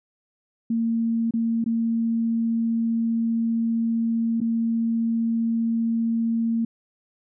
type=tone with dropouts; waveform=sine; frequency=228.8 Hz; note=A#3; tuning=32 cents flat; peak=-20 dBFS; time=0.7-6.65 s; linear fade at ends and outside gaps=5 ms; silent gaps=1.309-1.337 / 1.642-1.66 / 4.404-4.413 s; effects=none